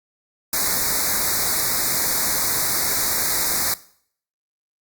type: band-stop noise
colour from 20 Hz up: white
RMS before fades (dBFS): -21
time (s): 0.53-3.74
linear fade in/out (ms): 2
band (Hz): 2300 to 3800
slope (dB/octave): 96
effects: noise-tail reverb RT60 0.6 s tail -19 dB re dry + Opus 48 kbps